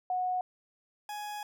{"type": "tone pair in turn", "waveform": ["sine", "40% pulse"], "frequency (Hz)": [733, 834.7], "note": ["F#5", "G#5"], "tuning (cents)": [-16, 9], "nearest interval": "major second", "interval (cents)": 225, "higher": "second", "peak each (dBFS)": [-28, -36], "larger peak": "first", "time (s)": [[0.1, 0.41], [1.09, 1.43]], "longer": "second", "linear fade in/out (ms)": 2, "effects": []}